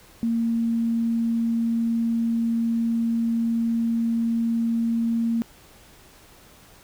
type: tone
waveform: sine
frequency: 230.3 Hz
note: A#3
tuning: 21 cents flat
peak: -20 dBFS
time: 0.23-5.42 s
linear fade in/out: 0 ms
effects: pink hiss -51 dBFS RMS until 6.83 s